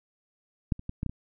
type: clicks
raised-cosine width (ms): 5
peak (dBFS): -12 / -29 / -21 / -18 / -17 / -25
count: 6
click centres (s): 0.722 / 0.794 / 0.894 / 1.031 / 1.063 / 1.095
effects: none